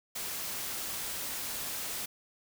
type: noise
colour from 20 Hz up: white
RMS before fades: -37 dBFS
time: 0.15-2.06 s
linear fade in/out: 10 ms
effects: none